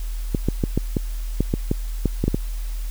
clicks, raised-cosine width 3 ms, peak -6 dBFS, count 12, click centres 0.348 / 0.486 / 0.638 / 0.776 / 0.968 / 1.406 / 1.539 / 1.714 / 2.057 / 2.24 / 2.28 / 2.345 s, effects added 40 Hz sine -24 dBFS peak until 2.9 s + white hiss -44 dBFS RMS until 2.9 s

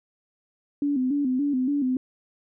sine tone with vibrato, 270.9 Hz, C#4, 40 cents flat, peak -21 dBFS, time 0.82-1.97 s, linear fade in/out 2 ms, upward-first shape square, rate 3.5 Hz, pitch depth 100 cents each way, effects none

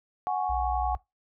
sine chord, F# suspended second, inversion none, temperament equal, 740 / 830.6 / 1108.7 Hz, F#5 / G#5 / C#6, 0 / 0 / 0 cents, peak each -28 / -30 / -34 dBFS, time 0.27-0.95 s, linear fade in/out 0 ms
sine tone, 60.3 Hz, B1, 41 cents flat, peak -31 dBFS, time 0.49-0.97 s, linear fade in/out 10 ms
effects noise-tail reverb RT60 0.2 s tail -22 dB re dry

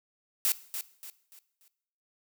blue noise with echo, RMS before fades -26 dBFS, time 0.45-0.52 s, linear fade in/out 0 ms, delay 290 ms, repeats 4, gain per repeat -9 dB, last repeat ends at 1.68 s, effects noise-tail reverb RT60 0.7 s tail -17 dB re dry

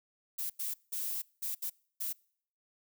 violet noise bursts at uneven times, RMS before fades -36 dBFS, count 6, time 0.38-0.5 / 0.59-0.74 / 0.92-1.22 / 1.42-1.55 / 1.62-1.7 / 2-2.13 s, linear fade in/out 10 ms, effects noise-tail reverb RT60 0.6 s tail -26 dB re dry

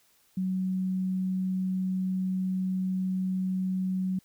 sine tone, 186.8 Hz, F#3, 17 cents sharp, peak -26 dBFS, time 0.37-4.19 s, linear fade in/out 5 ms, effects white hiss -65 dBFS RMS until 4.24 s

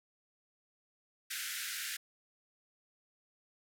pink band-pass noise, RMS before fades -40 dBFS, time 1.3-1.97 s, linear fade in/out 10 ms, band 1400 to 16000 Hz, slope 96 dB/octave, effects none

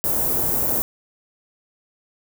white band-stop noise, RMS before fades -21 dBFS, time 0.04-0.82 s, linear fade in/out 0 ms, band 640 to 16000 Hz, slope 12 dB/octave, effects none

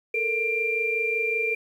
sine tone cluster, 439.5 / 464.8 / 2376 Hz, A4 / A#4 / D7, -2 / -5 / +20 cents, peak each -30 / -31 / -24 dBFS, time 0.14-1.55 s, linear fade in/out 5 ms, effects 9-bit

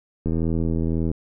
click train, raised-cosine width 3 ms, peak -12 dBFS, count 71, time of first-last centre 0.26-1.115 s, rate 81.9 Hz, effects none

